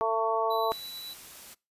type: harmonic tone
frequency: 223.9 Hz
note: A3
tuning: 30 cents sharp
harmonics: 2 / 3 / 4 / 5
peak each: -30 / -30 / -30 / -30 dBFS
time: 0.01-0.72 s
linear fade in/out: 0 ms
type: tone with tremolo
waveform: square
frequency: 3951 Hz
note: B7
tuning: in tune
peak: -38 dBFS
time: 0.5-1.14 s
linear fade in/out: 10 ms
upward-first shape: triangle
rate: 9.1 Hz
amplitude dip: 25%
type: noise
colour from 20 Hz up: white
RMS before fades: -47 dBFS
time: 0.7-1.55 s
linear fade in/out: 20 ms
effects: noise-tail reverb RT60 0.3 s tail -25 dB re dry + resampled to 32000 Hz